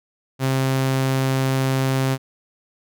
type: tone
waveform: sawtooth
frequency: 132.9 Hz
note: C3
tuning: 27 cents sharp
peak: -14 dBFS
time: 0.39-2.18 s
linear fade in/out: 50 ms
effects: none